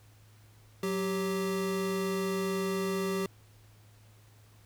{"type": "tone pair together", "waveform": "square", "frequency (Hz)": [185.71, 390], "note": ["F#3", "G4"], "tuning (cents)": [7, -9], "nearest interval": "octave + minor second", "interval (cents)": 1284, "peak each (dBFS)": [-34, -32], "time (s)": [0.83, 3.26], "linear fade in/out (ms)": 2, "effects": ["added 106 Hz sine -56 dBFS peak until 4.65 s", "pink hiss -63 dBFS RMS until 4.65 s"]}